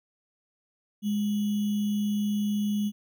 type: tone with sample-and-hold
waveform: sine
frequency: 207 Hz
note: G#3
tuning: 5 cents flat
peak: -24 dBFS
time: 1.02-2.92 s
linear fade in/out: 50 ms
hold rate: 3150 Hz
effects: none